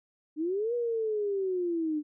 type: linear two-way sweep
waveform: sine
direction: up then down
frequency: 294.6 to 485.3 to 294.6 Hz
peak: -27 dBFS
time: 0.36-2.03 s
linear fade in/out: 50 ms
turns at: 0.74 s
effects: none